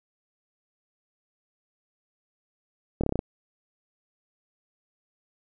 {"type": "slowing click train", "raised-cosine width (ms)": 2, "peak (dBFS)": -12, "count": 7, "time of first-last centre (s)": [3.01, 3.191], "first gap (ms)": 26, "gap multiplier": 1.06, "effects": []}